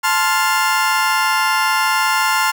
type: chord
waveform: 30% pulse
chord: F major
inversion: first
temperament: just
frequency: 873.1 / 1047.7 / 1396.9 Hz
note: A5 / C6 / F6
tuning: -14 / +2 / 0 cents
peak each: -16 dBFS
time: 0.03-2.52 s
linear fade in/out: 20 ms
effects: none